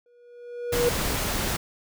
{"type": "tone with exponential growth", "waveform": "triangle", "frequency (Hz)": 482.1, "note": "B4", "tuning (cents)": -42, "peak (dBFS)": -16, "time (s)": [0.06, 0.89], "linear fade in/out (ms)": 2, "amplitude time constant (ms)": 180}
{"type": "noise", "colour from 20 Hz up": "pink", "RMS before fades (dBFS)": -27, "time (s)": [0.72, 1.57], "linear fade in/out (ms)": 10}
{"effects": []}